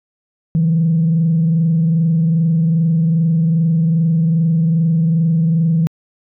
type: tone with frequency modulation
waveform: sine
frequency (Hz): 163.7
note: E3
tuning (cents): -12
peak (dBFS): -10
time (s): 0.55-5.87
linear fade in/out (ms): 0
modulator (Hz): 22.5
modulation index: 0.35
effects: tanh soft clip ceiling -7 dBFS